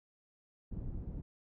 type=low-pass noise; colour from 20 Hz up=pink; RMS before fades=-41 dBFS; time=0.71-1.22 s; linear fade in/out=10 ms; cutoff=200 Hz; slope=12 dB/octave; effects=none